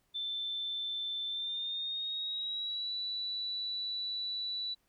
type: tone with pitch glide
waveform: sine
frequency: 3541 to 3952 Hz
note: A7 to B7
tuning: +10 to 0 cents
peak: -34 dBFS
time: 0.14-4.75 s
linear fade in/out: 20 ms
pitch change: +190 cents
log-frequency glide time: 1.28-2.92 s
effects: pink hiss -75 dBFS RMS until 4.88 s